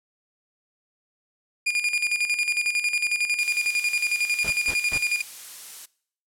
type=tone with tremolo; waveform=40% pulse; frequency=2425 Hz; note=D#7; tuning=45 cents flat; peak=-19 dBFS; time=1.66-5.22 s; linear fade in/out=10 ms; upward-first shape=square; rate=11 Hz; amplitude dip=65%
type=noise; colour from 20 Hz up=blue; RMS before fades=-37 dBFS; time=3.38-5.86 s; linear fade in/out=10 ms
type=noise bursts; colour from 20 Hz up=pink; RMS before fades=-34 dBFS; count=3; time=4.44-4.978 s; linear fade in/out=5 ms; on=66 ms; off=170 ms
effects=noise-tail reverb RT60 0.6 s tail -22 dB re dry + low-pass 11000 Hz 12 dB/octave